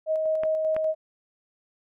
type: tone with tremolo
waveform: sine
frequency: 630 Hz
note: D#5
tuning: 21 cents sharp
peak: -21 dBFS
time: 0.06-0.95 s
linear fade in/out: 50 ms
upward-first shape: square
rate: 5.1 Hz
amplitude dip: 25%
type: clicks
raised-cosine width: 0.5 ms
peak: -19 dBFS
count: 2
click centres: 0.435 / 0.765 s
effects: none